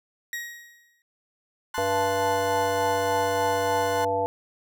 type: tone with exponential decay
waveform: 40% pulse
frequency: 1893 Hz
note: A#6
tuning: 26 cents sharp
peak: -27 dBFS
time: 0.33-1.02 s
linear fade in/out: 1 ms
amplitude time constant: 150 ms
type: chord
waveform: 35% pulse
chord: F# diminished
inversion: first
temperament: equal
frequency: 880 / 1046.5 / 1480 Hz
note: A5 / C6 / F#6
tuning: 0 / 0 / 0 cents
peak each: -32 dBFS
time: 1.74-4.05 s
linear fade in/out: 5 ms
type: harmonic tone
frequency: 97.4 Hz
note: G2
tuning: 11 cents flat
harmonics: 1 / 3 / 5 / 7 / 9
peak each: -37 / -37 / -26 / -28 / -27 dBFS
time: 1.78-4.26 s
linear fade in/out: 0 ms
effects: none